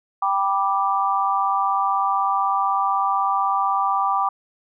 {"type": "chord", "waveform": "sine", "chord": "G major", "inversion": "none", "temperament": "just", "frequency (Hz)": [784, 980, 1176], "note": ["G5", "B5", "D6"], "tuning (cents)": [0, -14, 2], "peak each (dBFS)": [-22, -24, -21], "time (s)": [0.22, 4.29], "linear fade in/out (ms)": 5, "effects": []}